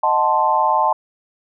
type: chord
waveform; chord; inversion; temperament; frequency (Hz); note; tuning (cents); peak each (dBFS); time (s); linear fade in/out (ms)
sine; D# diminished seventh; none; equal; 622.3 / 740 / 880 / 1046.5; D#5 / F#5 / A5 / C6; 0 / 0 / 0 / 0; -22 / -22 / -16 / -19; 0.03-0.93; 5
effects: none